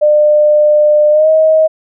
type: tone with pitch glide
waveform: sine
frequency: 600 to 631.3 Hz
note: D5 to D#5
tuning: +37 to +25 cents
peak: -5 dBFS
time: 0.01-1.68 s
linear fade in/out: 20 ms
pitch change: +88 cents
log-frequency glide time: 1.11-1.29 s
effects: none